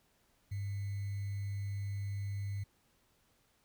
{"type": "tone with sample-and-hold", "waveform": "sine", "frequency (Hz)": 100, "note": "G2", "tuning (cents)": 35, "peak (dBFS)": -35, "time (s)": [0.51, 2.64], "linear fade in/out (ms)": 10, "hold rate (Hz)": 2100, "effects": ["pink hiss -72 dBFS RMS until 3.64 s"]}